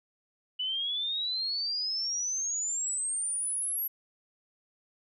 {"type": "exponential sweep", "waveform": "sine", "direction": "up", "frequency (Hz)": [2960, 11780], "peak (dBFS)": -29, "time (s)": [0.59, 3.88], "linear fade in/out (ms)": 10, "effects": []}